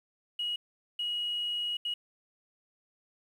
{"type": "tone bursts at uneven times", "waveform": "sine", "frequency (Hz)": 2900, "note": "F#7", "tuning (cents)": -35, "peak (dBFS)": -29, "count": 3, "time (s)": [[0.39, 0.56], [0.99, 1.77], [1.85, 1.94]], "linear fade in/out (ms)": 5, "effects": ["tanh soft clip ceiling -26 dBFS", "10-bit"]}